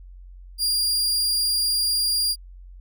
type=tone; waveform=sawtooth; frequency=4808 Hz; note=D8; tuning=40 cents sharp; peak=-17 dBFS; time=0.58-2.36 s; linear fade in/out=50 ms; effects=added 45 Hz sine -40 dBFS peak until 2.8 s